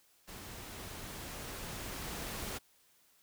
pink noise with level ramp, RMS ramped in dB -48 to -40 dBFS, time 0.27-2.59 s, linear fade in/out 20 ms, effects white hiss -68 dBFS RMS until 3.22 s

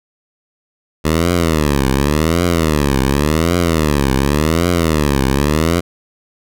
10% pulse tone with vibrato, 76.2 Hz, D#2, 36 cents flat, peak -4 dBFS, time 1.04-5.81 s, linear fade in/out 20 ms, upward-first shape triangle, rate 0.89 Hz, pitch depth 270 cents each way, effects none

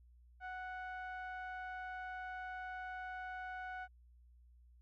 sawtooth tone with low-pass filter, 740 Hz, F#5, in tune, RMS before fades -45 dBFS, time 0.4-3.88 s, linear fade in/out 50 ms, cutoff 1600 Hz, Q 2, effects added 60 Hz sine -60 dBFS peak until 4.81 s + MP3 48 kbps

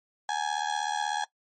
35% pulse tone with amplitude modulation, 833 Hz, G#5, 5 cents sharp, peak -22 dBFS, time 0.29-1.24 s, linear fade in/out 2 ms, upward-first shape sine, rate 76.3 Hz, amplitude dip 90%, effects noise-tail reverb RT60 0.1 s tail -19 dB re dry + MP3 32 kbps

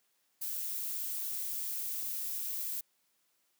violet noise, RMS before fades -37 dBFS, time 0.41-2.81 s, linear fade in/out 10 ms, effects white hiss -75 dBFS RMS until 3.59 s + high-pass 150 Hz 12 dB/octave

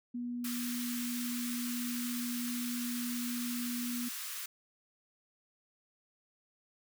sine tone, 242.4 Hz, B3, 32 cents flat, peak -35 dBFS, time 0.14-4.09 s, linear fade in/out 10 ms
white high-pass noise, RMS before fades -41 dBFS, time 0.44-4.46 s, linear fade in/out 5 ms, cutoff 1100 Hz, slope 48 dB/octave
effects none

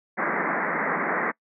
white band-pass noise, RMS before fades -26 dBFS, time 0.17-1.32 s, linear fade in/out 20 ms, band 160 to 2100 Hz, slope 96 dB/octave, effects noise-tail reverb RT60 0.1 s tail -24 dB re dry

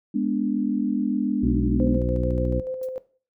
sine chord, G# diminished, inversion none, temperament equal, 207.7 / 246.9 / 293.7 Hz, G#3 / B3 / D4, 0 / 0 / 0 cents, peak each -25 dBFS, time 0.14-1.98 s, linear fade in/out 10 ms
harmonic tone, 61.2 Hz, B1, 15 cents flat, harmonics 1 / 2 / 3 / 4 / 5 / 6, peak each -25 / -28 / -30 / -31 / -32 / -33 dBFS, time 1.42-2.61 s, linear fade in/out 20 ms
sine tone with tremolo, 517 Hz, C5, 21 cents flat, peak -26 dBFS, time 1.8-2.98 s, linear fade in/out 0 ms, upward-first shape square, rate 6.9 Hz, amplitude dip 40%
blue noise with exponential decay, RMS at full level -43 dBFS, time 2.83-2.91 s, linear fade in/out 0 ms, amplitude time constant 16 ms
effects noise-tail reverb RT60 0.4 s tail -17 dB re dry

